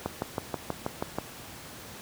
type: click train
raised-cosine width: 1 ms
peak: -14 dBFS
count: 8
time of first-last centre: 0.06-1.185 s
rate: 6.22 Hz
effects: pink hiss -44 dBFS RMS until 2.01 s + high-pass 80 Hz 12 dB/octave